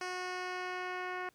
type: tone with low-pass filter sweep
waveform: 10% pulse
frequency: 364.6 Hz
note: F#4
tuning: 25 cents flat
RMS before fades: -39 dBFS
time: 0.01-1.29 s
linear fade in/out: 2 ms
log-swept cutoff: 6400 to 2100 Hz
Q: 1
effects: pink hiss -69 dBFS RMS until 1.34 s + high-pass 80 Hz 12 dB/octave